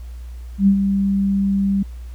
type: tone with ADSR envelope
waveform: sine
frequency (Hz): 196.9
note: G3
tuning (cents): +8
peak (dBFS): -8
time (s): 0.58-1.83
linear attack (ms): 91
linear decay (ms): 86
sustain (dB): -7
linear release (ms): 7
effects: added 60 Hz sine -30 dBFS peak until 2.14 s + pink hiss -53 dBFS RMS until 2.14 s